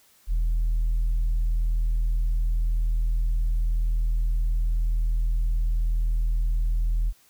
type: tone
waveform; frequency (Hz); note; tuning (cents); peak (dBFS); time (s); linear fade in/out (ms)
sine; 40.47; E1; -31; -18; 0.27-7.13; 50
effects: tanh soft clip ceiling -19 dBFS + white hiss -59 dBFS RMS until 7.29 s